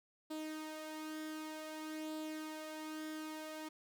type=tone with flanger; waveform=sawtooth; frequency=311.1 Hz; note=D#4; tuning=in tune; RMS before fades=-45 dBFS; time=0.3-3.69 s; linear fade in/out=10 ms; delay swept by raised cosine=0.24 to 2.64 ms; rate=0.54 Hz; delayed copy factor=+0.5; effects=none